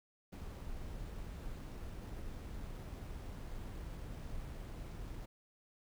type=noise with sample-and-hold; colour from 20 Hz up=brown; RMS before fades=-45 dBFS; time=0.32-5.26 s; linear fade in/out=10 ms; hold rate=11025 Hz; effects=none